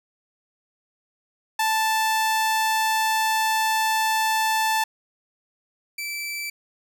sawtooth tone pair in turn, 880 / 2324 Hz, A5 / D7, 0 / -19 cents, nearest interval octave + perfect fourth, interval 1681 cents, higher second, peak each -16 / -25 dBFS, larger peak first, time 1.59-4.84 / 5.98-6.5 s, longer first, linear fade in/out 5 ms, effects none

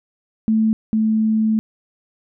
sine tone pair in turn, 220 / 218.8 Hz, A3 / A3, 0 / -9 cents, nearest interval unison, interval 9 cents, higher first, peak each -13 / -14 dBFS, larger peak first, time 0.48-0.73 / 0.93-1.59 s, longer second, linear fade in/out 0 ms, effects none

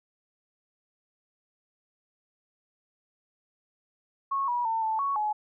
sine tone with pitch steps, 1098 / 967 / 900 / 880 / 1113 / 847 Hz, C#6 / B5 / A5 / A5 / C#6 / G#5, -17 / -37 / +39 / 0 / +7 / +34 cents, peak -25 dBFS, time 4.31-5.33 s, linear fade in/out 10 ms, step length 170 ms, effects none

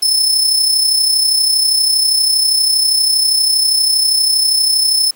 sawtooth tone with amplitude modulation, 5250 Hz, E8, 8 cents flat, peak -6 dBFS, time 0.02-5.11 s, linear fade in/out 10 ms, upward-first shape sine, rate 32.5 Hz, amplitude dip 45%, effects pink hiss -47 dBFS RMS until 5.15 s + high-pass 300 Hz 12 dB/octave

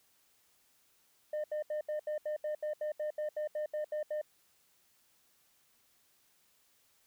sine tone bursts, 606 Hz, D#5, 46 cents flat, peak -30 dBFS, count 16, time 1.33-4.215 s, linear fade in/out 5 ms, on 110 ms, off 75 ms, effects tanh soft clip ceiling -32 dBFS + white hiss -70 dBFS RMS until 7.06 s

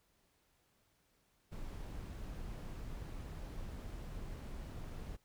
brown noise, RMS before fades -45 dBFS, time 1.51-5.17 s, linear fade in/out 20 ms, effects pink hiss -75 dBFS RMS until 5.24 s

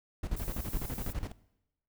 brown noise with tremolo, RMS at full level -34 dBFS, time 0.23-1.32 s, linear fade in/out 5 ms, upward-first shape square, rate 12 Hz, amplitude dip 75%
violet noise, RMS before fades -44 dBFS, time 0.36-1.13 s, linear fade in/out 10 ms
effects noise-tail reverb RT60 0.9 s tail -20 dB re dry

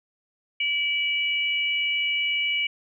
sine tone pair together, 2306 / 2926 Hz, D7 / F#7, -32 / -20 cents, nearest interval major third, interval 412 cents, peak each -24 / -26 dBFS, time 0.6-2.67 s, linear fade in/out 5 ms, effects none

